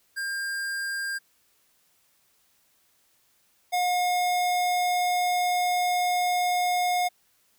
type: tone pair in turn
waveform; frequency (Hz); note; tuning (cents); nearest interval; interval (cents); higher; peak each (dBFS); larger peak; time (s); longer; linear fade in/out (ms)
square; 1602 / 718.2; G6 / F5; +37 / +48; octave + major second; 1389; first; -29 / -23; second; 0.16-1.19 / 3.72-7.09; second; 20
effects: white hiss -66 dBFS RMS until 7.58 s